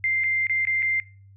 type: tone with dropouts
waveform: sine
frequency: 2093 Hz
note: C7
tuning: in tune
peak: -20 dBFS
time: 0.04-1 s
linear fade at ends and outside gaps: 1 ms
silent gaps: 0.237-0.241 / 0.469-0.496 / 0.652-0.671 / 0.823-0.827 s
effects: noise-tail reverb RT60 0.4 s tail -22 dB re dry + added 98 Hz sine -47 dBFS peak until 1.36 s